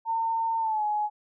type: tone with pitch glide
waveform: sine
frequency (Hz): 907 to 841.4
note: A#5 to G#5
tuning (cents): -48 to +22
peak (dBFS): -24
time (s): 0.05-1.1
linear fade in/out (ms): 50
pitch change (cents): -130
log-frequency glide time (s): 0.59-0.84
effects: none